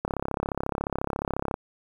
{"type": "click train", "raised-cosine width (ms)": 1, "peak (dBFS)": -13, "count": 52, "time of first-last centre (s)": [0.05, 1.541], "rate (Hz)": 34.2, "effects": ["8-bit"]}